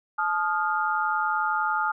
sine tone cluster, 864 / 1236 / 1407 Hz, A5 / D#6 / F6, -32 / -12 / +12 cents, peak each -27 dBFS, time 0.18-1.92 s, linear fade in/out 10 ms, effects none

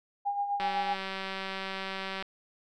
sine tone with tremolo, 809 Hz, G#5, 46 cents flat, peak -26 dBFS, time 0.25-0.95 s, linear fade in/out 20 ms, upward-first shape sine, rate 7.9 Hz, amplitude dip 55%
click train, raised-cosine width 0.3 ms, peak -20 dBFS, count 313, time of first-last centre 0.6-2.225 s, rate 192 Hz
effects none

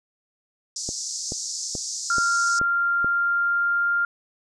white band-pass noise, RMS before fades -31 dBFS, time 0.76-2.59 s, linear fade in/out 2 ms, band 4900 to 7300 Hz, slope 48 dB/octave
click train, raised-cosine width 2 ms, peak -18 dBFS, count 6, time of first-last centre 0.89-3.045 s, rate 2.32 Hz
sine tone with pitch glide, 1389 to 1398.7 Hz, F6 to F6, -10 to +2 cents, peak -19 dBFS, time 2.1-4.05 s, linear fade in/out 2 ms, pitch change +12 cents, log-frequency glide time 2.36-3.92 s
effects none

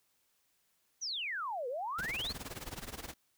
sine exponential two-way sweep, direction down then up, 6272 to 470.8 to 4608 Hz, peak -35 dBFS, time 1.01-2.33 s, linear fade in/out 20 ms, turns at 1.68 s
pink noise with tremolo, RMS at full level -41 dBFS, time 1.98-3.14 s, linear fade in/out 10 ms, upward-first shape sine, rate 19 Hz, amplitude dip 85%
effects white hiss -75 dBFS RMS until 3.37 s

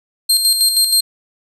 25% pulse tone with tremolo, 4200 Hz, C8, 6 cents sharp, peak -5 dBFS, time 0.29-1.01 s, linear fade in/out 10 ms, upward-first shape square, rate 6.3 Hz, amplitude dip 50%, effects none

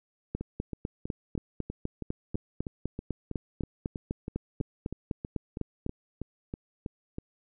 two click trains, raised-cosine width 3 ms, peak -18 / -22 dBFS, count 23 / 22, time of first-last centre 0.35-5.864 / 0.41-7.184 s, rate 3.99 / 3.1 Hz, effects none

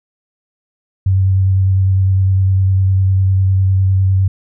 sine tone with vibrato, 95.3 Hz, G2, 48 cents flat, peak -9 dBFS, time 1.06-4.28 s, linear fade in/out 5 ms, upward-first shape square, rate 9.9 Hz, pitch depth 13 cents each way, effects none

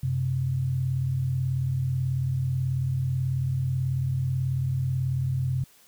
sine tone pair together, 92.5 / 130.81 Hz, F#2 / C3, 0 / 0 cents, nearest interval tritone, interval 600 cents, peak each -31 / -24 dBFS, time 0.03-5.64 s, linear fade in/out 5 ms, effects white hiss -57 dBFS RMS until 5.87 s

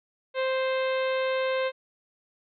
harmonic tone, 523.3 Hz, C5, in tune, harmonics 1 / 2 / 3 / 4 / 5 / 6 / 7 / 8, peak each -25 / -34 / -36 / -37 / -39 / -43 / -43 / -48 dBFS, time 0.34-1.72 s, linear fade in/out 50 ms, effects none

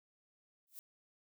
violet noise with exponential growth, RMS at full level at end -45 dBFS, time 0.67-0.79 s, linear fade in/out 0 ms, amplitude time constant 26 ms, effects none

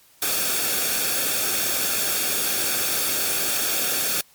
white noise with comb filter, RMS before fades -23 dBFS, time 0.22-4.21 s, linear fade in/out 2 ms, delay 1 ms, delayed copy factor -0.6, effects white hiss -55 dBFS RMS until 4.34 s + MP3 96 kbps

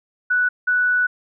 sine tone pair in turn, 1480 / 1480 Hz, F#6 / F#6, 0 / 0 cents, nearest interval unison, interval 0 cents, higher neither, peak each -15 dBFS, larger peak neither, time 0.3-0.49 / 0.67-1.07 s, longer second, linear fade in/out 10 ms, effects none

